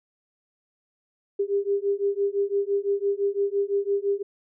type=beating tone pair; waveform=sine; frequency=397.7 / 403.6 Hz; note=G4 / G#4; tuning=+25 / -49 cents; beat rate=5.9 Hz; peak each=-25 dBFS; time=1.39-4.23 s; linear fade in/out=10 ms; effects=none